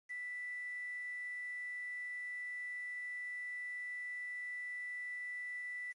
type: tone with quantisation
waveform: sine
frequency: 1975.5 Hz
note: B6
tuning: in tune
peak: -40 dBFS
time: 0.09-5.93 s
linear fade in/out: 20 ms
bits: 10
effects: MP3 48 kbps